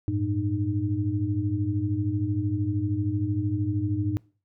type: tone cluster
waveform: sine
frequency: 97.6 / 110.6 / 305 Hz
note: G2 / A2 / D#4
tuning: -7 / +9 / -34 cents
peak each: -28 dBFS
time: 0.08-4.17 s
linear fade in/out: 0 ms
effects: noise-tail reverb RT60 0.4 s tail -24 dB re dry